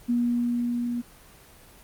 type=tone with level ramp; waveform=sine; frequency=240 Hz; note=B3; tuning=49 cents flat; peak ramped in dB=-20 to -26 dBFS; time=0.08-1.02 s; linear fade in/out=20 ms; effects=pink hiss -51 dBFS RMS until 1.83 s + Opus 24 kbps